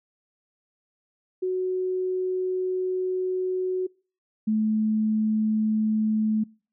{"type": "tone pair in turn", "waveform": "sine", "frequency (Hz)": [370, 216.6], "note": ["F#4", "A3"], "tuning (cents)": [0, -27], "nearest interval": "major sixth", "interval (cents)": 927, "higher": "first", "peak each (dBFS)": [-23, -20], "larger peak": "second", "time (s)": [[1.42, 3.87], [4.47, 6.44]], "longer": "first", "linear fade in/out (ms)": 10, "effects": ["noise-tail reverb RT60 0.4 s tail -26 dB re dry"]}